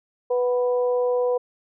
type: harmonic tone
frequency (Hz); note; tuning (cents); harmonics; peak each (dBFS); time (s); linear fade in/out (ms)
246.9; B3; 0; 2 / 3 / 4; -19 / -33 / -33; 0.3-1.38; 10
effects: none